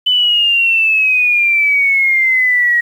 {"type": "exponential sweep", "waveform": "sine", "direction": "down", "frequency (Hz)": [3019, 1894], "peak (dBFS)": -9, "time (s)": [0.06, 2.81], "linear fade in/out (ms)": 10, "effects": ["7-bit"]}